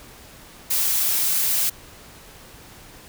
blue noise, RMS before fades -21 dBFS, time 0.7-1.7 s, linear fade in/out 10 ms, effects pink hiss -45 dBFS RMS until 3.08 s

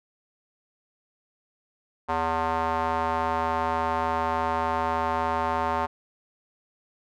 square tone with band-pass filter, 81.7 Hz, E2, 15 cents flat, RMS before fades -26 dBFS, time 2.08-5.87 s, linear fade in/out 20 ms, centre 940 Hz, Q 2.8, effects none

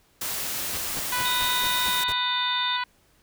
white noise, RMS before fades -30 dBFS, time 0.21-2.04 s, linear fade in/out 5 ms
pink noise bursts, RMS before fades -35 dBFS, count 7, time 0.73-2.125 s, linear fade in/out 5 ms, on 45 ms, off 180 ms
harmonic tone, 494.8 Hz, B4, 3 cents sharp, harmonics 2 / 3 / 4 / 5 / 6 / 7 / 8 / 9, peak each -28 / -32 / -34 / -36 / -38 / -39 / -40 / -41 dBFS, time 1.12-2.84 s, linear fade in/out 5 ms
sine tone with pitch glide, 3700 to 3622 Hz, A#7 to A7, -14 to +49 cents, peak -26 dBFS, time 1.25-2.77 s, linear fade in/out 5 ms, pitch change -37 cents, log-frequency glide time 1.91-2.35 s
effects pink hiss -62 dBFS RMS until 3.22 s

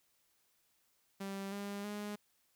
sawtooth tone with pitch steps, 196 / 201.5 / 207.2 Hz, G3 / G3 / G#3, 0 / +48 / -4 cents, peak -36 dBFS, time 1.2-2.16 s, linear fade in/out 10 ms, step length 320 ms, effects white hiss -75 dBFS RMS until 2.55 s

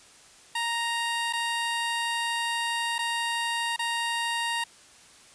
15% pulse tone with dropouts, 932.3 Hz, A#5, in tune, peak -20 dBFS, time 0.55-4.64 s, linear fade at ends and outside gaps 5 ms, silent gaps 1.327-1.333 / 2.983-2.989 / 3.763-3.791 s, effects white hiss -53 dBFS RMS until 5.34 s + resampled to 22050 Hz

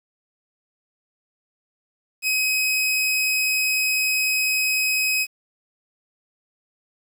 sawtooth tone, 2534 Hz, D#7, 31 cents sharp, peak -16 dBFS, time 2.22-5.27 s, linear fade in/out 50 ms, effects 8-bit

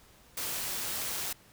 white noise with amplitude modulation, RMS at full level -33 dBFS, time 0.37-1.33 s, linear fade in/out 5 ms, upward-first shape sine, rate 196 Hz, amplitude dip 40%, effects pink hiss -59 dBFS RMS until 1.52 s

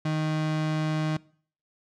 35% pulse tone, 155.56 Hz, D#3, in tune, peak -23 dBFS, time 0.05-1.17 s, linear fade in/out 5 ms, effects noise-tail reverb RT60 0.5 s tail -22 dB re dry + low-pass 5000 Hz 12 dB/octave

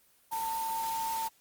sine tone in noise, 901 Hz, A5, 41 cents sharp, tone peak -31 dBFS, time 0.31-1.29 s, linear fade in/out 20 ms, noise white, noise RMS -41 dBFS, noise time 0.31-1.29 s, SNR +7 dB, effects white hiss -65 dBFS RMS until 1.4 s + Opus 24 kbps

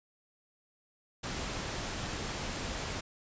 pink noise, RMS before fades -37 dBFS, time 1.23-3.01 s, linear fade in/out 10 ms, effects resampled to 16000 Hz

